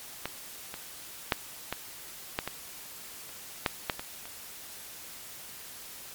clicks, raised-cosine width 0.3 ms, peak -15 / -22 / -7 / -14 / -11 / -16 / -30 / -8 / -10 / -19 / -28 dBFS, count 11, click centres 0.256 / 0.741 / 1.322 / 1.726 / 2.389 / 2.476 / 3.292 / 3.662 / 3.898 / 3.995 / 4.255 s, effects white hiss -45 dBFS RMS until 6.14 s + MP3 96 kbps

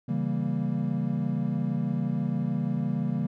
triangle chord, C# diminished seventh, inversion none, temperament equal, 138.59 / 164.81 / 196 / 233.1 Hz, C#3 / E3 / G3 / Bb3, 0 / 0 / 0 / 0 cents, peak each -29 dBFS, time 0.08-3.27 s, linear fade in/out 10 ms, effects none

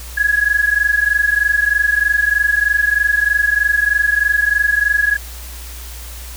sine tone pair together, 1661.2 / 1684.4 Hz, G#6 / G#6, 0 / +24 cents, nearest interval unison, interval 24 cents, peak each -15 dBFS, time 0.17-5.17 s, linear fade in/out 10 ms, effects added 60 Hz sine -30 dBFS peak until 6.36 s + white hiss -35 dBFS RMS until 6.36 s

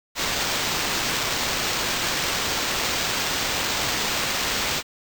white noise with sample-and-hold, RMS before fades -25 dBFS, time 0.15-4.83 s, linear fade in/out 50 ms, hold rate 11025 Hz, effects none

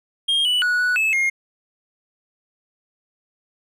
triangle tone with pitch steps, 3226 / 2961 / 1465 / 1476 / 2604 / 2135 Hz, G7 / F#7 / F#6 / F#6 / E7 / C7, +49 / +1 / -18 / -5 / -22 / +34 cents, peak -15 dBFS, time 0.28-1.3 s, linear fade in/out 10 ms, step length 170 ms, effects none

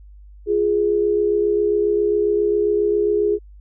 sine tone pair together, 347.9 / 415.3 Hz, F4 / G#4, -7 / 0 cents, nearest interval minor third, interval 307 cents, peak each -22 / -16 dBFS, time 0.46-3.39 s, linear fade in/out 50 ms, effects added 50 Hz sine -40 dBFS peak until 3.6 s

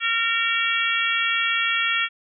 harmonic tone with a mistuned harmonic, 458.6 Hz, A#4, 28 cents flat, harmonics 3 / 4 / 5 / 6 / 7, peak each -26 / -26 / -26 / -26 / -26 dBFS, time 0-2.09 s, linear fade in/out 50 ms, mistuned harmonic 7, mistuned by +45 cents, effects none

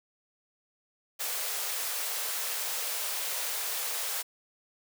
white high-pass noise, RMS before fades -33 dBFS, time 1.19-4.23 s, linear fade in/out 20 ms, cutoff 420 Hz, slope 96 dB/octave, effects none

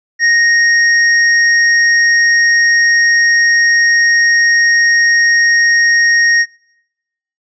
sine tone with tanh clipping, 1864.7 Hz, A#6, in tune, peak -9 dBFS, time 0.19-6.46 s, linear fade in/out 50 ms, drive 18 dB, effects noise-tail reverb RT60 1.0 s tail -26 dB re dry + resampled to 16000 Hz

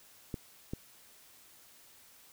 clicks, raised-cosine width 3 ms, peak -23 dBFS, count 2, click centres 0.342 / 0.735 s, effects white hiss -59 dBFS RMS until 2.32 s

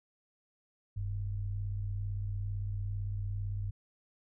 sine tone pair together, 42.2 / 100 Hz, E1 / G2, +41 / +35 cents, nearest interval octave + minor third, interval 1494 cents, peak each -38 / -34 dBFS, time 0.96-3.71 s, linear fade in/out 10 ms, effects none

